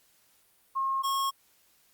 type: tone pair in turn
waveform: sine / square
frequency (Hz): 1076 / 1088.5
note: C6 / C#6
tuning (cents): +48 / -32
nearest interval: unison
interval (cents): 20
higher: second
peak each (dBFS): -26 / -27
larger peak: first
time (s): 0.75-1.03 / 1.03-1.31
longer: neither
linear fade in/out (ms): 20
effects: white hiss -65 dBFS RMS until 1.93 s + Opus 48 kbps